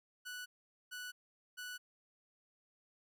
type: tone bursts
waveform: sawtooth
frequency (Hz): 1480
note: F#6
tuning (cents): 0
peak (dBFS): -40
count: 3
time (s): 0.25-1.78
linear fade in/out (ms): 20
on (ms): 210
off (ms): 450
effects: none